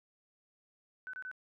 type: tone bursts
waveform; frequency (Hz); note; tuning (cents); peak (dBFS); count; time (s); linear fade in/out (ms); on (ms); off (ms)
sine; 1509; F#6; +34; -40; 3; 1.07-1.314; 0; 64; 26
effects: none